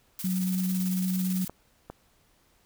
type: noise with tremolo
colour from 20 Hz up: blue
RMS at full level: -36 dBFS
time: 0.19-1.48 s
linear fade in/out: 2 ms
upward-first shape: square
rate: 18 Hz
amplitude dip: 40%
type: tone with vibrato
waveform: sine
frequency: 185 Hz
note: F#3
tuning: in tune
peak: -25 dBFS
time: 0.24-1.45 s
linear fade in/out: 5 ms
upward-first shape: triangle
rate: 8.8 Hz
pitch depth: 9 cents each way
type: clicks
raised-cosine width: 1 ms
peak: -24 dBFS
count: 2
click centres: 1.496 / 1.9 s
effects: pink hiss -65 dBFS RMS until 2.65 s